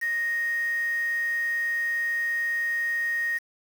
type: tone with quantisation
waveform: sine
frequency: 1864.7 Hz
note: A#6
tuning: in tune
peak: -24 dBFS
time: 0.01-3.39 s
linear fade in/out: 20 ms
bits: 7
effects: none